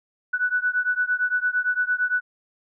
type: beating tone pair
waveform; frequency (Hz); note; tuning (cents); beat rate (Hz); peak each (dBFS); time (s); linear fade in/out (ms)
sine; 1480 / 1488.8; F#6 / F#6; 0 / +10; 8.8; -23 / -24; 0.33-2.21; 10
effects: none